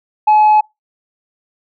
sine tone, 852 Hz, G#5, 44 cents sharp, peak -4 dBFS, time 0.27-0.61 s, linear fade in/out 10 ms, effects noise-tail reverb RT60 0.2 s tail -26 dB re dry + tanh soft clip ceiling -5 dBFS

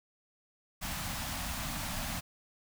pink band-stop noise, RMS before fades -37 dBFS, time 0.81-2.21 s, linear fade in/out 20 ms, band 280 to 600 Hz, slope 48 dB/octave, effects none

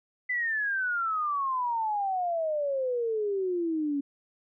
sine exponential sweep, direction down, 2016 to 277.2 Hz, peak -26 dBFS, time 0.29-4.01 s, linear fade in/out 10 ms, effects none

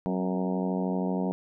harmonic tone with a mistuned harmonic, 92.8 Hz, F#2, 6 cents sharp, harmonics 2 / 3 / 4 / 5 / 6 / 7 / 8 / 9 / 10, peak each -28 / -33 / -36 / -36 / -40 / -38 / -41 / -43 / -42 dBFS, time 0.06-1.32 s, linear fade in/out 0 ms, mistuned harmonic 3, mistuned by -55 cents, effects none

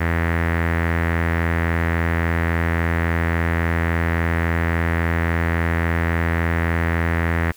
sawtooth tone with low-pass filter, 83.6 Hz, E2, 25 cents sharp, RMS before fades -20 dBFS, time 0-7.52 s, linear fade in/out 10 ms, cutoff 1900 Hz, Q 4.5, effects white hiss -50 dBFS RMS until 7.56 s

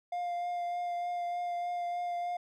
triangle tone with vibrato, 703 Hz, F5, 11 cents sharp, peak -30 dBFS, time 0.12-2.37 s, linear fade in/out 5 ms, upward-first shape triangle, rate 3.3 Hz, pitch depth 15 cents each way, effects none

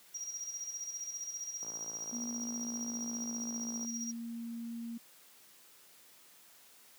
triangle tone with tremolo, 5710 Hz, F8, 37 cents sharp, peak -36 dBFS, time 0.14-4.12 s, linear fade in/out 10 ms, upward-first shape square, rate 15 Hz, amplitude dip 50%
click train, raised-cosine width 1 ms, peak -37 dBFS, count 125, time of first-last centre 1.63-3.848 s, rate 55.9 Hz
sine tone with pitch glide, 238.3 to 232.3 Hz, A#3 to A#3, +38 to -6 cents, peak -38 dBFS, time 2.12-4.98 s, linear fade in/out 10 ms, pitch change -44 cents, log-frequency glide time 2.32-4.17 s
effects white hiss -60 dBFS RMS until 6.98 s + high-pass 150 Hz 12 dB/octave

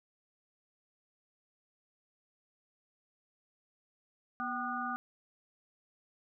harmonic tone with a mistuned harmonic, 243.3 Hz, B3, 26 cents flat, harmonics 1 / 3 / 5 / 6, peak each -41 / -40 / -37 / -40 dBFS, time 4.4-4.96 s, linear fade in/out 0 ms, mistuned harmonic 3, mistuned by +89 cents, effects none

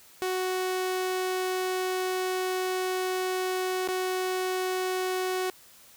sawtooth tone with dropouts, 370.7 Hz, F#4, 3 cents sharp, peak -23 dBFS, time 0.22-5.5 s, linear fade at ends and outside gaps 0 ms, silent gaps 3.876-3.886 s, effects white hiss -54 dBFS RMS until 5.96 s

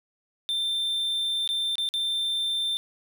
triangle tone with dropouts, 3572 Hz, A7, 25 cents sharp, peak -23 dBFS, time 0.49-2.77 s, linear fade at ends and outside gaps 0 ms, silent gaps 1.476-1.49 / 1.755-1.782 / 1.889-1.939 s, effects none

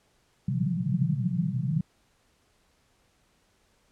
white band-pass noise, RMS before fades -27 dBFS, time 0.48-1.81 s, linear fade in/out 5 ms, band 120 to 190 Hz, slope 96 dB/octave, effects pink hiss -67 dBFS RMS until 3.91 s + low-pass 10000 Hz 12 dB/octave

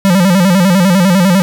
square tone with vibrato, 185 Hz, F#3, in tune, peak -7 dBFS, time 0.05-1.42 s, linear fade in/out 0 ms, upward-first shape square, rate 10 Hz, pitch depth 100 cents each way, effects none

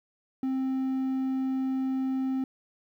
triangle tone, 263.4 Hz, C4, 12 cents sharp, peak -24 dBFS, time 0.43-2.44 s, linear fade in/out 2 ms, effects 11-bit

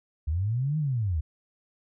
sine linear two-way sweep, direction up then down, 70.5 to 158.2 to 70.5 Hz, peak -24 dBFS, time 0.27-1.21 s, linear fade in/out 10 ms, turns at 0.78 s, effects none

